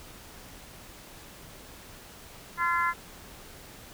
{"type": "harmonic tone", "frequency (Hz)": 343.2, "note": "F4", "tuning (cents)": -30, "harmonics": [3, 4, 5, 6], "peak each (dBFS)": [-27, -29, -31, -33], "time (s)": [2.57, 2.94], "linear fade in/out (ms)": 50, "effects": ["pink hiss -48 dBFS RMS until 3.93 s"]}